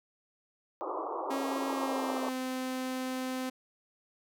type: band-pass noise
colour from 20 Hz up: white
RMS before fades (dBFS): -36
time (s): 0.81-2.29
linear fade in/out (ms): 0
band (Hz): 310 to 1200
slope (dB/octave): 96
type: tone with pitch glide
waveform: sawtooth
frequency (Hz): 272.2 to 257.8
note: C#4 to C4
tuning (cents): -31 to -26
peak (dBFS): -29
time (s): 1.3-3.5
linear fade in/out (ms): 10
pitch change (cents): -95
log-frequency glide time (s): 1.69-2.32
effects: none